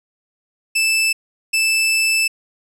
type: tone bursts at uneven times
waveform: sawtooth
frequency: 2637 Hz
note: E7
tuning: in tune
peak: -11 dBFS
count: 2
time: 0.75-1.13 / 1.53-2.28 s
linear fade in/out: 10 ms
effects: low-pass 12000 Hz 12 dB/octave